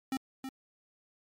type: tone with echo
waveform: square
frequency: 264.7 Hz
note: C4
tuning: 20 cents sharp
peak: -31 dBFS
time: 0.12-0.17 s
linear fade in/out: 2 ms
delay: 320 ms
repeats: 1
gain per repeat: -7 dB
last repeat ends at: 0.49 s
effects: MP3 64 kbps